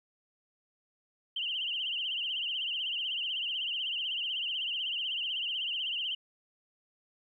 sine tone with vibrato, 2960 Hz, F#7, in tune, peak -31 dBFS, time 1.36-6.15 s, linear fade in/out 5 ms, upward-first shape triangle, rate 16 Hz, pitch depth 140 cents each way, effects 12-bit

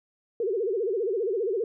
sine tone with vibrato, 421.2 Hz, G#4, 24 cents sharp, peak -24 dBFS, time 0.4-1.64 s, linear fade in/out 2 ms, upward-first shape sine, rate 15 Hz, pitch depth 230 cents each way, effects none

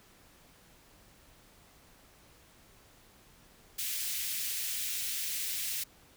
white high-pass noise, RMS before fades -35 dBFS, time 3.78-5.84 s, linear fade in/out 10 ms, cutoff 2000 Hz, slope 24 dB/octave, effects pink hiss -60 dBFS RMS until 6.16 s

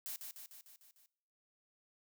blue noise with echo, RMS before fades -43 dBFS, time 0.06-0.16 s, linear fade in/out 0 ms, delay 150 ms, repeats 6, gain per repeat -4 dB, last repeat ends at 1.06 s, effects noise-tail reverb RT60 0.7 s tail -20 dB re dry

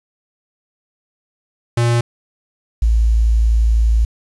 square / sine tone pair in turn, 118.5 / 55.92 Hz, A#2 / A1, +29 / +29 cents, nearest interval octave + minor second, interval 1300 cents, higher first, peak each -13 / -10 dBFS, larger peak second, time 1.77-2.01 / 2.82-4.05 s, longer second, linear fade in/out 5 ms, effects resampled to 24000 Hz + 7-bit

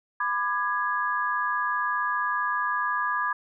sine chord, G# diminished, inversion first, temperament just, 996.7 / 1196.1 / 1661.2 Hz, B5 / D6 / G#6, +16 / +31 / 0 cents, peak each -29 / -28 / -28 dBFS, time 0.2-3.33 s, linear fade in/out 5 ms, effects none

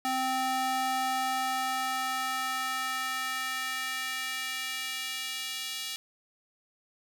square tone with high-pass filter sweep, 259.8 Hz, C4, 12 cents flat, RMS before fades -32 dBFS, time 0.05-5.96 s, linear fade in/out 0 ms, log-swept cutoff 560 to 3300 Hz, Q 1.5, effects none

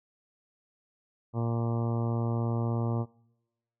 harmonic tone, 116.54 Hz, A#2, in tune, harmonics 1 / 2 / 3 / 4 / 5 / 6 / 7 / 8 / 9 / 10, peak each -28 / -34 / -38 / -40 / -42 / -44 / -45 / -46 / -47 / -48 dBFS, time 1.33-3.06 s, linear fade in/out 50 ms, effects noise-tail reverb RT60 1.0 s tail -25 dB re dry

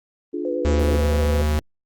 sine chord, D diminished, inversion none, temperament equal with one note detuned, 293.7 / 349.2 / 424.8 Hz, D4 / F4 / Ab4, 0 / 0 / +39 cents, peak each -28 / -27 / -31 dBFS, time 0.33-0.97 s, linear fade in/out 10 ms
sine tone with vibrato, 499.6 Hz, B4, 20 cents sharp, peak -24 dBFS, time 0.45-1.42 s, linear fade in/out 2 ms, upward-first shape sine, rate 9.9 Hz, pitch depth 36 cents each way
square tone, 75.6 Hz, D#2, 49 cents flat, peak -18 dBFS, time 0.65-1.59 s, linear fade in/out 0 ms
effects Opus 24 kbps

